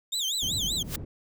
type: tone with vibrato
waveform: 30% pulse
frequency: 3520 Hz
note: A7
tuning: in tune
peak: -24 dBFS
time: 0.12-0.83 s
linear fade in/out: 10 ms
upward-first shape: sine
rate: 5.2 Hz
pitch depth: 230 cents each way
type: low-pass noise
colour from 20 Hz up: white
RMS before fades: -37 dBFS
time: 0.42-1.05 s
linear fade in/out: 5 ms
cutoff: 160 Hz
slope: 12 dB/octave
type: noise with exponential growth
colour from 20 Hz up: white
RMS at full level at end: -28 dBFS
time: 0.82-0.96 s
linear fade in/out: 5 ms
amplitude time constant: 29 ms
effects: none